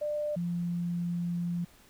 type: tone pair in turn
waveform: sine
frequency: 596 / 173.24 Hz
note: D5 / F3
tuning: +25 / -14 cents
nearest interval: octave + major sixth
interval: 2139 cents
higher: first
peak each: -29 / -29 dBFS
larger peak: neither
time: 0.01-0.36 / 0.36-1.65 s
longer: second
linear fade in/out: 10 ms
effects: pink hiss -59 dBFS RMS until 1.89 s